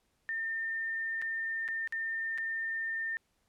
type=tone with dropouts; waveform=sine; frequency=1808 Hz; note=A6; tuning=47 cents sharp; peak=-32 dBFS; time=0.29-3.17 s; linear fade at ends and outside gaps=0 ms; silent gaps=1.216-1.222 / 1.679-1.686 / 1.875-1.924 / 2.377-2.383 s; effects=pink hiss -75 dBFS RMS until 3.48 s + low-pass 12000 Hz 12 dB/octave